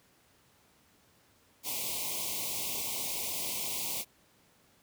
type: band-stop noise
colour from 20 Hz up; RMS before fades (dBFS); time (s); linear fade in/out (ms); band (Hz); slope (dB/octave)
white; -35; 1.63-4.05; 50; 1100 to 2100; 96
effects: pink hiss -65 dBFS RMS until 4.82 s + high-pass 80 Hz 12 dB/octave